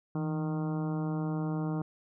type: harmonic tone with a mistuned harmonic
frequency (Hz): 154.4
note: D#3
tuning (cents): -13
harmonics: 1 / 2 / 3 / 4 / 5 / 6 / 7 / 8 / 9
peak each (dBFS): -31 / -35 / -43 / -46 / -45 / -49 / -49 / -51 / -53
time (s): 0.15-1.82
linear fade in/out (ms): 2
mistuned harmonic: 1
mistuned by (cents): +72
effects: none